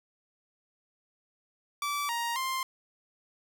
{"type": "tone with pitch steps", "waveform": "sawtooth", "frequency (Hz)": [1157, 938, 1051], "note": ["D6", "A#5", "C6"], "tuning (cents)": [-26, 11, 7], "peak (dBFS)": -26, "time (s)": [1.82, 2.63], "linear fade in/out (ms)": 2, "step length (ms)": 270, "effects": []}